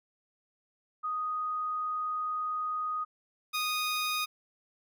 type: tone pair in turn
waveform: sine / 15% pulse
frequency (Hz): 1244.5 / 1238.9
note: D#6 / D#6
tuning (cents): 0 / -8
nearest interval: unison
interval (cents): 8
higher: first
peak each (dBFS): -30 / -23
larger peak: second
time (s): 1.03-3.05 / 3.53-4.26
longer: first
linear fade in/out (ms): 20
effects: none